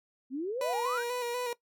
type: exponential sweep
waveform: sine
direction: up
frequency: 246.9 to 1661.2 Hz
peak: -31 dBFS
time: 0.3-1.04 s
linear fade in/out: 50 ms
type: tone with vibrato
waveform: 30% pulse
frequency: 486.1 Hz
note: B4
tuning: 28 cents flat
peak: -29 dBFS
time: 0.61-1.53 s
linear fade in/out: 2 ms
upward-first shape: square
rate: 4.1 Hz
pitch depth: 33 cents each way
effects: noise-tail reverb RT60 0.1 s tail -19 dB re dry